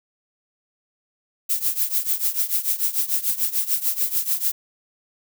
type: noise with tremolo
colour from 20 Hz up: violet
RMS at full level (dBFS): -19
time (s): 1.49-4.52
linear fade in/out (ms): 10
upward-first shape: triangle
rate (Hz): 6.8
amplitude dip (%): 90
effects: none